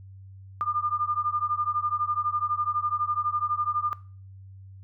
sine beating tone pair, 1200 / 1212 Hz, D6 / D#6, +37 / -46 cents, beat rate 12 Hz, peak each -28 / -28 dBFS, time 0.61-3.93 s, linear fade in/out 0 ms, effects noise-tail reverb RT60 0.4 s tail -19 dB re dry + added 96 Hz sine -43 dBFS peak until 4.83 s

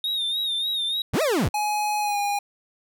triangle tone with vibrato, 3700 Hz, A#7, 14 cents flat, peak -22 dBFS, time 0.04-1.02 s, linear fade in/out 2 ms, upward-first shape sine, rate 3.4 Hz, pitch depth 71 cents each way
40% pulse linear two-way sweep, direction up then down, 44.47 to 662 to 44.47 Hz, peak -19 dBFS, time 1.13-1.49 s, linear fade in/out 10 ms, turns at 1.22 s
square tone with pitch glide, 840 to 814.7 Hz, G#5 to G#5, +19 to -33 cents, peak -23 dBFS, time 1.54-2.39 s, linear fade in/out 5 ms, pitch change -52 cents, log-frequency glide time 2-2.18 s
effects none

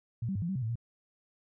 sine tone with pitch steps, 116.1 / 193.2 / 100.7 / 170.2 / 192 / 128.5 / 111.1 / 117.2 Hz, A#2 / G3 / G2 / F3 / G3 / C3 / A2 / A#2, -7 / -25 / +47 / -44 / -36 / -31 / +17 / +10 cents, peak -30 dBFS, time 0.22-0.756 s, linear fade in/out 5 ms, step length 67 ms, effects none

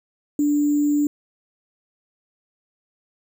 sine tone with sample-and-hold, 292.8 Hz, D4, 5 cents flat, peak -16 dBFS, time 0.39-1.07 s, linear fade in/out 2 ms, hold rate 7350 Hz, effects none

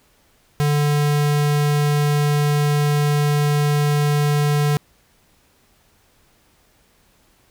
square tone, 146.83 Hz, D3, in tune, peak -16 dBFS, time 0.6-4.77 s, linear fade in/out 0 ms, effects pink hiss -58 dBFS RMS until 7.5 s

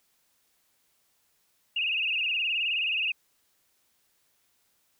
sine tone with vibrato, 2678 Hz, E7, 27 cents sharp, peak -25 dBFS, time 1.76-3.12 s, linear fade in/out 5 ms, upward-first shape sine, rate 19 Hz, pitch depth 120 cents each way, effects white hiss -70 dBFS RMS until 4.99 s

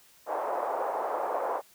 white band-pass noise, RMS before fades -31 dBFS, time 0.26-1.62 s, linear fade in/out 50 ms, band 490 to 900 Hz, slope 24 dB/octave, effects white hiss -59 dBFS RMS until 1.74 s

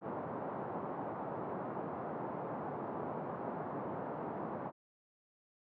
white band-pass noise, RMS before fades -41 dBFS, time 0.01-4.72 s, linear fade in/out 50 ms, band 120 to 960 Hz, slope 24 dB/octave, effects none

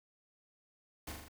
pink noise with echo, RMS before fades -43 dBFS, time 1.07-1.12 s, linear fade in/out 5 ms, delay 41 ms, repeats 4, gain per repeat -3 dB, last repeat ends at 1.284 s, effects none

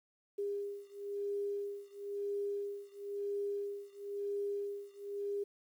sine beating tone pair, 403.9 / 404.89 Hz, G#4 / G#4, -48 / -44 cents, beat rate 0.99 Hz, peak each -39 / -40 dBFS, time 0.38-5.44 s, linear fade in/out 10 ms, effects 11-bit

